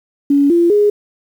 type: tone with pitch steps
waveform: sine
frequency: 282.9 / 342.3 / 414.2 Hz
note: C#4 / F4 / G#4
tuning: +35 / -35 / -5 cents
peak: -8 dBFS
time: 0.3-0.9 s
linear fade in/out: 5 ms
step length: 200 ms
effects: 7-bit